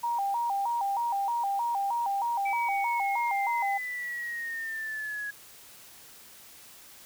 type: tone with vibrato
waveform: sine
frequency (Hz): 866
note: A5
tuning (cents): -28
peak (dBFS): -26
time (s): 0.03-3.78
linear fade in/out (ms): 10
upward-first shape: square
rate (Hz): 3.2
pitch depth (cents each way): 150
type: linear sweep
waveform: sine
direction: down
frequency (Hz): 2313 to 1661.2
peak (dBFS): -32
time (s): 2.45-5.31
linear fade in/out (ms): 10
effects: white hiss -51 dBFS RMS until 7.05 s